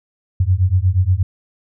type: beating tone pair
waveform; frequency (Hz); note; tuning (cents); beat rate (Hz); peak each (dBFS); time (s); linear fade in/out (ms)
sine; 88.4 / 96.8; F2 / G2; +22 / -21; 8.4; -15; 0.4-1.23; 5
effects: none